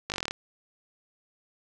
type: slowing click train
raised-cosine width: 0.2 ms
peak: -13 dBFS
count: 10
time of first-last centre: 0.1-0.31 s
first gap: 19 ms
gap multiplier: 1.05
effects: none